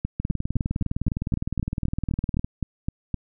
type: two click trains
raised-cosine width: 5 ms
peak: -12 / -13 dBFS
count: 13 / 45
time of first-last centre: 0.05-3.143 / 0.2-2.445 s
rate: 3.88 / 19.6 Hz
effects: none